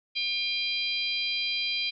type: harmonic tone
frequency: 800 Hz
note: G5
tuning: 35 cents sharp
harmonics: 3 / 4 / 5 / 6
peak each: -31 / -32 / -33 / -34 dBFS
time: 0.15-1.91 s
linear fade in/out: 20 ms
effects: none